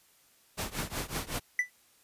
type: noise with tremolo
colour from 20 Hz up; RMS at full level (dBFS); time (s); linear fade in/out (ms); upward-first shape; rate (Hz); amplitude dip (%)
pink; -32; 0.57-1.4; 20; triangle; 5.4; 95
type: tone with exponential decay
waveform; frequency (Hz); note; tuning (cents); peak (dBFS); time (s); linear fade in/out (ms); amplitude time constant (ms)
triangle; 1984; B6; +7; -19; 1.59-1.7; 2; 22
effects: white hiss -64 dBFS RMS until 2.03 s + resampled to 32000 Hz